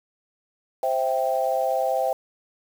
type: chord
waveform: sine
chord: C major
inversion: none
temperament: equal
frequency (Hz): 523.3 / 659.3 / 784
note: C5 / E5 / G5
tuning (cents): 0 / 0 / 0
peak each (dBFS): -25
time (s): 0.83-2.13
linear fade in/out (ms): 2
effects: 7-bit